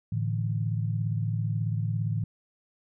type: chord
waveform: sine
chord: A suspended fourth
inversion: none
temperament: equal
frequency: 110 / 146.83 / 164.81 Hz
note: A2 / D3 / E3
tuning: 0 / 0 / 0 cents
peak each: -27 / -33 / -33 dBFS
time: 0.12-2.24 s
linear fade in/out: 5 ms
effects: none